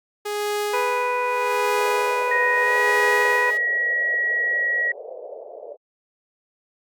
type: tone with tremolo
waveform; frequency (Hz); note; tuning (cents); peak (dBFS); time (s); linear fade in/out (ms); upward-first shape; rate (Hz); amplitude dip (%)
sawtooth; 415.3; G#4; 0; -18; 0.25-3.58; 10; sine; 0.8; 80
type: harmonic tone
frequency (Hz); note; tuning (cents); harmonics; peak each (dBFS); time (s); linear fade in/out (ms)
493.9; B4; 0; 1 / 2 / 3 / 4 / 5; -25 / -23 / -33 / -34 / -30; 0.73-3.51; 10
type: band-pass noise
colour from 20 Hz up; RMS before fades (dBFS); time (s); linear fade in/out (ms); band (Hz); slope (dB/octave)
pink; -37; 1.75-5.77; 50; 460 to 650; 48
type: tone with pitch glide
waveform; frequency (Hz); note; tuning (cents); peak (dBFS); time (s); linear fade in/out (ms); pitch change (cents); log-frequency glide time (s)
sine; 1877 to 1912; A#6 to A#6; +11 to +43; -19; 2.31-4.92; 5; +32; 2.64-2.75
effects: Opus 48 kbps